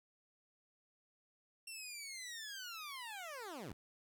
15% pulse linear sweep, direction down, 2737 to 62.1 Hz, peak -39 dBFS, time 1.67-3.73 s, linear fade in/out 5 ms, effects 13-bit

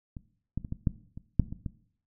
clicks, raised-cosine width 5 ms, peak -27 / -18 / -26 / -20 / -12 / -28 / -8 / -24 / -21 dBFS, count 9, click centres 0.168 / 0.576 / 0.648 / 0.724 / 0.872 / 1.175 / 1.397 / 1.525 / 1.662 s, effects noise-tail reverb RT60 0.6 s tail -17 dB re dry

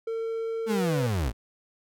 triangle tone with pitch glide, 452.7 to 493.7 Hz, A4 to B4, +49 to -1 cents, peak -26 dBFS, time 0.07-1.07 s, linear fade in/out 5 ms, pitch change +150 cents, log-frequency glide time 0.74-0.86 s
35% pulse linear sweep, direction down, 225.2 to 49.71 Hz, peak -23 dBFS, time 0.66-1.33 s, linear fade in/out 50 ms
effects none

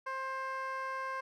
15% pulse tone with band-pass filter, 529 Hz, C5, 19 cents sharp, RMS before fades -38 dBFS, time 0.06-1.21 s, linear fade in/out 10 ms, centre 1100 Hz, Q 1.4, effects none

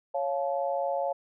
sine chord, Db augmented, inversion none, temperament equal with one note detuned, 554.4 / 698.5 / 864.4 Hz, Db5 / F5 / A5, 0 / 0 / -31 cents, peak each -29 / -31 / -34 dBFS, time 0.14-1.13 s, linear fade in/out 10 ms, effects none

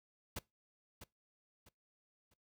pink noise with echo, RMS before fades -41 dBFS, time 0.36-0.39 s, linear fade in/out 5 ms, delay 650 ms, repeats 3, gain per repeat -10 dB, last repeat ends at 2.34 s, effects noise-tail reverb RT60 0.2 s tail -22 dB re dry

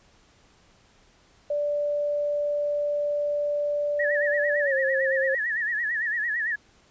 sine tone with pitch glide, 585 to 533.4 Hz, D5 to C5, -7 to +33 cents, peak -23 dBFS, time 1.5-5.35 s, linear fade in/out 5 ms, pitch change -160 cents, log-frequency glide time 4.62-4.74 s
sine tone with vibrato, 1805 Hz, A6, 44 cents sharp, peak -24 dBFS, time 3.99-6.56 s, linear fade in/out 10 ms, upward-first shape sine, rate 8.9 Hz, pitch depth 120 cents each way
effects pink hiss -59 dBFS RMS until 6.9 s + resampled to 16000 Hz

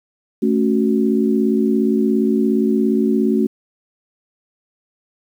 sine chord, F# minor, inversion first, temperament equal, 220 / 277.2 / 370 Hz, A3 / C#4 / F#4, 0 / 0 / 0 cents, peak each -16 / -19 / -19 dBFS, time 0.42-3.47 s, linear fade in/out 10 ms, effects 8-bit

